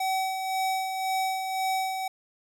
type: tone with tremolo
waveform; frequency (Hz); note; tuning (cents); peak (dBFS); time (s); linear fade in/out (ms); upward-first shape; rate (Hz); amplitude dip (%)
square; 760; F#5; +46; -25; 0-2.08; 5; sine; 1.9; 45
effects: none